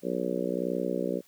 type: harmonic tone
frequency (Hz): 61.6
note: B1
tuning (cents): -4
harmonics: 3 / 4 / 5 / 6 / 7 / 8 / 9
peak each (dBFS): -35 / -35 / -35 / -35 / -35 / -35 / -35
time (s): 0.02-1.22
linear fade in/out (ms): 50
effects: white hiss -61 dBFS RMS until 1.27 s